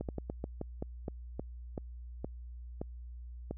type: slowing click train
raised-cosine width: 2 ms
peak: -23 dBFS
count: 13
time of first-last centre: 0.01-3.51 s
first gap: 78 ms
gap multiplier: 1.22
effects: added 60 Hz sine -43 dBFS peak until 3.57 s